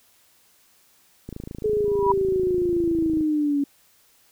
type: click train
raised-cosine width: 3 ms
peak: -21 dBFS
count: 53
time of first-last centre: 1.29-3.209 s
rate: 27.1 Hz
type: linear sweep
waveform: sine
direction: down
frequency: 428.6 to 279.9 Hz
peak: -19 dBFS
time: 1.64-3.64 s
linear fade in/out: 5 ms
type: tone with exponential growth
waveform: sine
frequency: 975 Hz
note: B5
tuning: 23 cents flat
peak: -14 dBFS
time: 1.85-2.12 s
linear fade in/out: 5 ms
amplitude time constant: 57 ms
effects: white hiss -59 dBFS RMS until 4.31 s